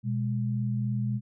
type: tone pair together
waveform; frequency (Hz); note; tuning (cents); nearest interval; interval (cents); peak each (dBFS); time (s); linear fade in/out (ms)
sine; 122.37 / 205.8; B2 / G#3; -16 / -16; major sixth; 900; -27 / -31; 0.03-1.21; 50
effects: none